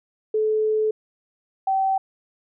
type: tone pair in turn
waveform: sine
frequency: 432.5 / 770.6 Hz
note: A4 / G5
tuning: -30 / -30 cents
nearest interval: minor seventh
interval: 1000 cents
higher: second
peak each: -18 dBFS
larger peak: neither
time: 0.34-0.91 / 1.67-1.98 s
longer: first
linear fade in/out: 5 ms
effects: none